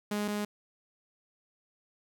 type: tone pair in turn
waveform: sawtooth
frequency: 207.7 / 207.7 Hz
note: G#3 / G#3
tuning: 0 / 0 cents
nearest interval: unison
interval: 0 cents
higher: neither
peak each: -26 / -27 dBFS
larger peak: first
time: 0.11-0.28 / 0.28-0.45 s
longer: neither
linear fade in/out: 5 ms
effects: 10-bit